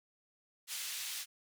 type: band-pass noise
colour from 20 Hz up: pink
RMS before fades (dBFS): -41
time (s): 0.67-1.26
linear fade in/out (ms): 50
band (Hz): 2800 to 15000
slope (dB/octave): 12
effects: none